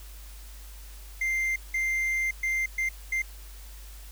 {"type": "tone bursts at uneven times", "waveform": "triangle", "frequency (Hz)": 2093, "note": "C7", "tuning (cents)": 0, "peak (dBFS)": -23, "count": 5, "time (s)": [[1.21, 1.56], [1.74, 2.31], [2.43, 2.66], [2.78, 2.89], [3.12, 3.22]], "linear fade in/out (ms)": 5, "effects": ["added 50 Hz sine -42 dBFS peak until 4.11 s", "white hiss -51 dBFS RMS until 4.11 s"]}